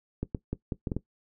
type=clicks; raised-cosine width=3 ms; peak=-17 dBFS; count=7; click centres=0.23 / 0.348 / 0.53 / 0.722 / 0.872 / 0.918 / 0.966 s; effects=noise-tail reverb RT60 0.1 s tail -17 dB re dry